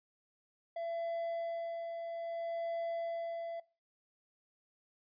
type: tone with tremolo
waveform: triangle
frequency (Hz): 672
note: E5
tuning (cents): +33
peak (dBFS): -33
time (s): 0.76-3.6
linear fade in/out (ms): 5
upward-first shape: sine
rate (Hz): 0.61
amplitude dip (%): 40
effects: noise-tail reverb RT60 0.3 s tail -20 dB re dry + resampled to 11025 Hz